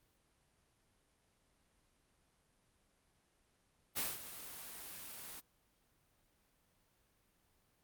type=noise with ADSR envelope; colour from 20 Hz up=white; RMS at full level=-36 dBFS; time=3.95-5.41 s; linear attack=30 ms; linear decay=200 ms; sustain=-13 dB; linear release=23 ms; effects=pink hiss -75 dBFS RMS until 7.83 s + Opus 32 kbps